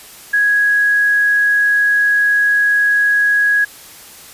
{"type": "tone", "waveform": "sine", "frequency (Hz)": 1662, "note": "G#6", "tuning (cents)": 1, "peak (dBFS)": -10, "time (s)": [0.33, 3.65], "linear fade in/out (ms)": 10, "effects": ["white hiss -38 dBFS RMS until 4.33 s", "resampled to 32000 Hz"]}